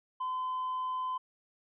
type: tone with tanh clipping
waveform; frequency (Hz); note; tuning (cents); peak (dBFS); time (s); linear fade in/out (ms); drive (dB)
triangle; 1022; C6; -41; -32; 0.2-1.18; 10; 6
effects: resampled to 8000 Hz